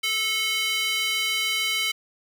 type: tone with high-pass filter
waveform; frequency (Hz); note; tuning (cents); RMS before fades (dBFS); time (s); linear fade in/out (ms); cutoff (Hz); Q
square; 436.7; A4; -13; -25; 0.03-1.92; 10; 2600; 3.4
effects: none